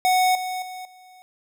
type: tone with level steps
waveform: square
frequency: 739 Hz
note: F#5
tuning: 2 cents flat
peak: -17 / -27 / -34 / -47 dBFS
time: 0.05-1.22 s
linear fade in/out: 0 ms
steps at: 0.35 / 0.62 / 0.85 s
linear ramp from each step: 2 ms
effects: none